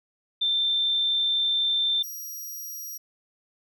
sine / 5% pulse tone pair in turn, 3568 / 5726 Hz, A7 / F8, +23 / +42 cents, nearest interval minor sixth, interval 819 cents, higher second, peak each -21 / -29 dBFS, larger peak first, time 0.41-2.03 / 2.03-2.98 s, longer first, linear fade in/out 10 ms, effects none

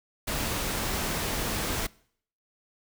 pink noise, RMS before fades -30 dBFS, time 0.27-1.87 s, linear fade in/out 10 ms, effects noise-tail reverb RT60 0.6 s tail -23 dB re dry

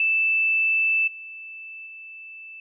sine tone with level steps, 2641 Hz, E7, 3 cents sharp, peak -18 / -36 / -38 dBFS, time 0-2.6 s, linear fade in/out 2 ms, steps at 1.07 / 1.86 s, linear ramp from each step 10 ms, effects none

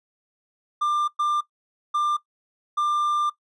triangle tone bursts at uneven times, 1192 Hz, D6, 25 cents sharp, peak -18 dBFS, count 4, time 0.81-1.08 / 1.19-1.41 / 1.94-2.17 / 2.77-3.3 s, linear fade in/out 10 ms, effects noise-tail reverb RT60 0.1 s tail -19 dB re dry + resampled to 24000 Hz

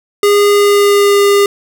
square tone with pitch glide, 408.9 to 403.5 Hz, G#4 to G#4, -27 to -50 cents, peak -7 dBFS, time 0.23-1.46 s, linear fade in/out 2 ms, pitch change -23 cents, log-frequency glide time 0.49-1.21 s, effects none

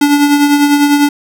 square tone with tremolo, 288.9 Hz, D4, 28 cents flat, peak -5 dBFS, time 0.01-1.09 s, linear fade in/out 5 ms, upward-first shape triangle, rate 10 Hz, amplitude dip 55%, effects none

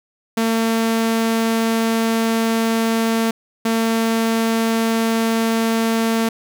sawtooth tone pair in turn, 226.2 / 226.2 Hz, A3 / A3, +48 / +48 cents, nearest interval unison, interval 0 cents, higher neither, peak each -12 / -12 dBFS, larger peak neither, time 0.37-3.31 / 3.65-6.29 s, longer first, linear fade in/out 5 ms, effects none

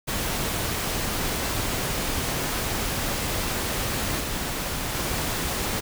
pink noise with level steps, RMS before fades -27 / -29 / -27 dBFS, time 0.07-5.81 s, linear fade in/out 20 ms, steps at 4.2 / 4.94 s, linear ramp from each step 10 ms, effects none

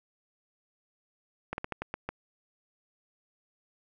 slowing click train, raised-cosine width 0.5 ms, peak -18 dBFS, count 7, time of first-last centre 1.53-2.09 s, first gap 51 ms, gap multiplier 1.24, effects none

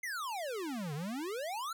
square exponential two-way sweep, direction down then up, 2128 to 138.59 to 1403 Hz, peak -37 dBFS, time 0.03-1.73 s, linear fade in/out 5 ms, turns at 0.94 s, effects none

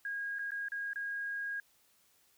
sine tone with dropouts, 1634 Hz, G#6, 29 cents flat, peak -35 dBFS, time 0.05-1.6 s, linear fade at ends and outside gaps 2 ms, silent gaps 0.386-0.392 / 0.507-0.518 / 0.685-0.719 / 0.933-0.958 s, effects white hiss -69 dBFS RMS until 2.37 s

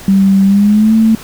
sine tone with pitch glide, 194.5 to 222.1 Hz, G3 to A3, -13 to +16 cents, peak -5 dBFS, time 0.08-1.15 s, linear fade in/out 2 ms, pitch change +229 cents, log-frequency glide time 0.45-0.94 s, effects pink hiss -32 dBFS RMS until 1.23 s

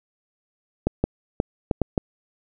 clicks, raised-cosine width 2 ms, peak -6 dBFS, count 6, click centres 0.87 / 1.04 / 1.401 / 1.712 / 1.817 / 1.978 s, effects none

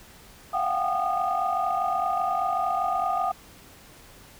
sine tone cluster, 692 / 720 / 765 / 816 / 1225 Hz, F5 / F#5 / G5 / G#5 / D#6, -16 / -47 / -42 / -31 / -27 cents, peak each -30 / -29 / -27 / -35 / -27 dBFS, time 0.53-3.32 s, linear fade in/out 10 ms, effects tanh soft clip ceiling -15 dBFS + pink hiss -50 dBFS RMS until 4.39 s

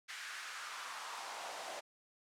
pink noise with high-pass filter sweep, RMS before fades -45 dBFS, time 0.08-1.81 s, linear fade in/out 20 ms, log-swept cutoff 1800 to 610 Hz, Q 2.4, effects low-pass 8000 Hz 12 dB/octave

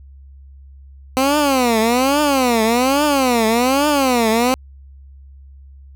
15% pulse tone with vibrato, 256.4 Hz, C4, 35 cents flat, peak -7 dBFS, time 1.17-4.54 s, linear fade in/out 0 ms, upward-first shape triangle, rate 1.2 Hz, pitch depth 290 cents each way, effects added 68 Hz sine -38 dBFS peak until 5.95 s

